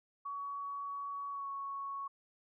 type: tone with pitch glide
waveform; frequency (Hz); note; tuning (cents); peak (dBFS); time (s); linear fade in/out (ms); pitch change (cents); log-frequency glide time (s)
sine; 1126 to 1108.6; C#6 to C#6; +27 to 0; -38; 0.25-2.08; 10; -27; 1.3-1.48
effects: none